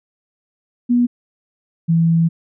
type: tone pair in turn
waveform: sine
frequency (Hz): 242.6 / 165.58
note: B3 / E3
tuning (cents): -31 / +8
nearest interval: perfect fifth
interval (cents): 661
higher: first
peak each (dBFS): -11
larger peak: neither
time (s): 0.89-1.07 / 1.88-2.29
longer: second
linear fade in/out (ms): 20
effects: none